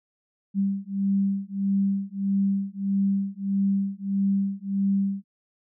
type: beating tone pair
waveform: sine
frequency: 196 / 197.6 Hz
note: G3 / G3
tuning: 0 / +14 cents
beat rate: 1.6 Hz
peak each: -25 dBFS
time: 0.54-5.24 s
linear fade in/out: 50 ms
effects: none